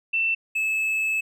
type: tone pair in turn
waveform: sine / triangle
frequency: 2676 / 2604 Hz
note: E7 / E7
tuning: +25 / -22 cents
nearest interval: unison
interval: 47 cents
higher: first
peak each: -20 dBFS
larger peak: neither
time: 0.13-0.35 / 0.55-1.21 s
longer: second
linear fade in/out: 10 ms
effects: none